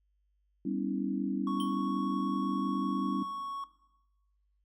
sine chord, C# half-diminished seventh, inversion second, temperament equal with one note detuned, 196 / 246.9 / 277.2 / 322.8 Hz, G3 / B3 / C#4 / E4, 0 / 0 / 0 / -36 cents, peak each -35 / -37 / -34 / -37 dBFS, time 0.65-3.23 s, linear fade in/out 5 ms
triangle tone, 1108.7 Hz, C#6, in tune, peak -33 dBFS, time 1.47-3.64 s, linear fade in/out 2 ms
square tone with exponential decay, 3136 Hz, G7, in tune, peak -36 dBFS, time 1.6-1.74 s, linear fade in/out 1 ms, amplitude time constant 29 ms
effects noise-tail reverb RT60 1.0 s tail -17 dB re dry + added 50 Hz sine -70 dBFS peak until 4.64 s

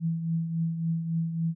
sine tone with tremolo, 164.81 Hz, E3, in tune, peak -23 dBFS, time 0-1.55 s, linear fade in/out 50 ms, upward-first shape triangle, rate 3.6 Hz, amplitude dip 60%, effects none

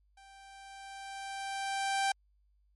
sawtooth tone with level ramp, 784 Hz, G5, in tune, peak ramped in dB -51 to -23 dBFS, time 0.17-2.12 s, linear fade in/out 5 ms, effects added 50 Hz sine -66 dBFS peak until 2.75 s + MP3 48 kbps

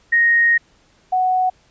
sine tone pair in turn, 1867 / 740.9 Hz, A#6 / F#5, +2 / +2 cents, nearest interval octave + major third, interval 1600 cents, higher first, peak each -11 / -14 dBFS, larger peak first, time 0.12-0.58 / 1.12-1.5 s, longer first, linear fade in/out 10 ms, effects pink hiss -56 dBFS RMS until 1.7 s + resampled to 16000 Hz

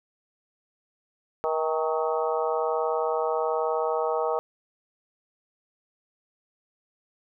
harmonic tone with a mistuned harmonic, 158.8 Hz, D#3, 36 cents sharp, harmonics 3 / 4 / 5 / 6 / 7 / 8, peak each -27 / -29 / -31 / -33 / -34 / -35 dBFS, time 1.44-4.39 s, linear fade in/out 0 ms, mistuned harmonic 6, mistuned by -70 cents, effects none

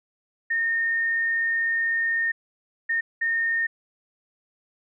sine tone bursts at uneven times, 1832 Hz, A#6, 31 cents flat, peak -21 dBFS, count 3, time 0.5-2.32 / 2.89-3.01 / 3.21-3.67 s, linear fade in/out 10 ms, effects none

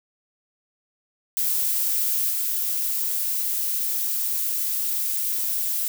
violet noise with level steps, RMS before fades -23 / -25 dBFS, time 1.37-5.88 s, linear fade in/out 0 ms, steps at 2.3 s, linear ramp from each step 2 ms, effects none

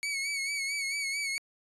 sawtooth tone with vibrato, 2233 Hz, C#7, 12 cents sharp, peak -27 dBFS, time 0.03-1.38 s, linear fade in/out 0 ms, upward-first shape sine, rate 4.5 Hz, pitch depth 54 cents each way, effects resampled to 24000 Hz

